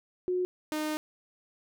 sine / sawtooth tone pair in turn, 363.4 / 306.7 Hz, F#4 / D#4, -31 / -25 cents, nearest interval minor third, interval 294 cents, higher first, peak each -26 dBFS, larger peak neither, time 0.28-0.45 / 0.72-0.97 s, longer second, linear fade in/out 0 ms, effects none

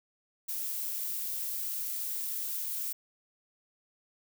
violet noise, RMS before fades -35 dBFS, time 0.48-2.93 s, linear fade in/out 10 ms, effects none

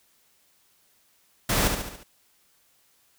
pink noise with echo, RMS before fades -24 dBFS, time 1.49-1.68 s, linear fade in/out 5 ms, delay 71 ms, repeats 5, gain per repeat -5 dB, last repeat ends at 2.035 s, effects white hiss -64 dBFS RMS until 3.18 s

